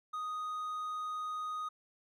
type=tone; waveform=triangle; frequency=1244.5 Hz; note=D#6; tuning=in tune; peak=-34 dBFS; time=0.13-1.69 s; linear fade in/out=10 ms; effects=none